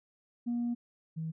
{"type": "tone pair in turn", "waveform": "sine", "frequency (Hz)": [238.7, 160.75], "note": ["A#3", "E3"], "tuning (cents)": [41, -43], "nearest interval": "perfect fifth", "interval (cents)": 684, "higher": "first", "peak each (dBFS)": [-28, -33], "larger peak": "first", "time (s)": [[0.46, 0.75], [1.16, 1.32]], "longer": "first", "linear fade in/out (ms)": 20, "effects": ["tanh soft clip ceiling -27 dBFS"]}